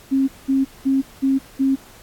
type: tone bursts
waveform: sine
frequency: 269.1 Hz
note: C4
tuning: 49 cents sharp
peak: -14 dBFS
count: 5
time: 0.11-1.76 s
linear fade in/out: 20 ms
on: 170 ms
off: 200 ms
effects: pink hiss -46 dBFS RMS until 2.02 s + AAC 64 kbps